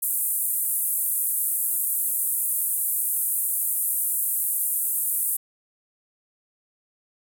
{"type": "band-pass noise", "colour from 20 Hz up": "white", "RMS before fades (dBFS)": -25, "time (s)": [0.02, 5.37], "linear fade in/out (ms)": 10, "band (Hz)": [8800, 15000], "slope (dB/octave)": 48, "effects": []}